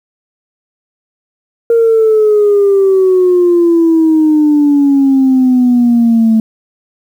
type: exponential sweep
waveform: sine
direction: down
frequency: 466.3 to 220 Hz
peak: -4 dBFS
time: 1.7-6.4 s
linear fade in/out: 2 ms
effects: tanh soft clip ceiling -2 dBFS + 7-bit